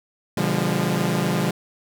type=chord; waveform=sawtooth; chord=B diminished seventh; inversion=none; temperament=equal with one note detuned; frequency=123.47 / 146.83 / 174.61 / 202.8 Hz; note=B2 / D3 / F3 / Ab3; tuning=0 / 0 / 0 / -41 cents; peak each=-25 / -22 / -20 / -21 dBFS; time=0.37-1.51 s; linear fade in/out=5 ms; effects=none